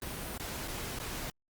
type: noise with dropouts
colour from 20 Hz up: pink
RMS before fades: -39 dBFS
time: 0.02-1.3 s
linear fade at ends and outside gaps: 1 ms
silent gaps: 0.378-0.398 / 0.677-0.681 / 0.988-0.999 s
effects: Opus 32 kbps